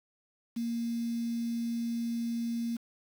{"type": "tone with quantisation", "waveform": "sine", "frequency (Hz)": 233.1, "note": "A#3", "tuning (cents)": 0, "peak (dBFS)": -30, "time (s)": [0.56, 2.77], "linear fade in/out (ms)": 10, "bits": 8, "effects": []}